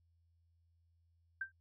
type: tone with exponential decay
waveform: sine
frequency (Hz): 1568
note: G6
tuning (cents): 0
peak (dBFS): -33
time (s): 1.41-1.52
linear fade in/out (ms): 5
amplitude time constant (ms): 23
effects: added 84 Hz sine -70 dBFS peak until 1.6 s